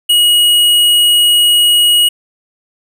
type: tone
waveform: square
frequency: 2900 Hz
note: F#7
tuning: 35 cents flat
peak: -7 dBFS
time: 0.09-2.09 s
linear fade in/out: 10 ms
effects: none